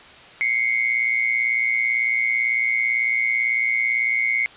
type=tone pair together; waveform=sine; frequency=2092 / 2210 Hz; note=C7 / C#7; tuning=-1 / -6 cents; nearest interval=minor second; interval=95 cents; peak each=-21 dBFS; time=0.41-4.46 s; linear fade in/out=0 ms; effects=white hiss -44 dBFS RMS until 4.56 s + resampled to 8000 Hz